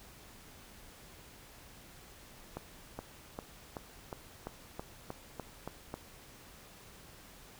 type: accelerating click train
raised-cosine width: 1 ms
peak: -25 dBFS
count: 11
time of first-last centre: 2.57-5.941 s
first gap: 420 ms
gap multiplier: 0.95
effects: pink hiss -55 dBFS RMS until 7.59 s